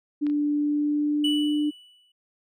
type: tone with pitch glide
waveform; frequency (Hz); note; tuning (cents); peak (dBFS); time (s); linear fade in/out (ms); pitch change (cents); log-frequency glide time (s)
sine; 293.7 to 297.6; D4 to D4; 0 to +23; -21; 0.21-1.71; 20; +23; 0.53-1.53
type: clicks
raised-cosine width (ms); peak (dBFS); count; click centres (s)
0.3; -26 / -32; 2; 0.267 / 0.299
type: tone with exponential decay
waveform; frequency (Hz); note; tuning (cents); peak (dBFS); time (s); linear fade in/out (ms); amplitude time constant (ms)
triangle; 2960; F#7; 0; -21; 1.24-2.12; 5; 190
effects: none